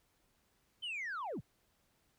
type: linear sweep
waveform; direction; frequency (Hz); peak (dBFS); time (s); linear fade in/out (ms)
sine; down; 3132 to 65.5; -36; 0.82-1.41; 20
effects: tanh soft clip ceiling -36 dBFS + pink hiss -75 dBFS RMS until 2.18 s